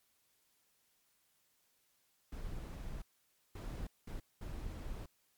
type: noise bursts at uneven times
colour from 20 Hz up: brown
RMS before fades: -43 dBFS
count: 4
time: 2.32-3.02 / 3.55-3.87 / 4.07-4.2 / 4.41-5.06 s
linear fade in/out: 5 ms
effects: white hiss -75 dBFS RMS until 5.37 s + MP3 96 kbps